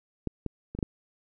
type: clicks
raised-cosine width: 3 ms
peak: -16 / -18 / -24 / -19 / -14 dBFS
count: 5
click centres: 0.273 / 0.463 / 0.75 / 0.789 / 0.828 s
effects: none